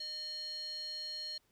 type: tone with band-pass filter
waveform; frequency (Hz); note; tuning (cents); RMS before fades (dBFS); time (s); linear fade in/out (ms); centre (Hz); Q
square; 608; D#5; -40; -42; 0-1.38; 5; 4300; 9.5
effects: pink hiss -74 dBFS RMS until 1.51 s